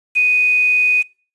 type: tone with quantisation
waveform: sine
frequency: 2489 Hz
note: D#7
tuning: in tune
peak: -11 dBFS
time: 0.15-1.03 s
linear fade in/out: 20 ms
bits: 6
effects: noise-tail reverb RT60 0.4 s tail -24 dB re dry + resampled to 24000 Hz